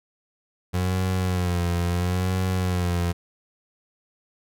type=tone with vibrato; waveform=30% pulse; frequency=89.9 Hz; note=F#2; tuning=49 cents flat; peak=-19 dBFS; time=0.73-3.13 s; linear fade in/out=20 ms; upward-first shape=sine; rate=0.74 Hz; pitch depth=63 cents each way; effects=none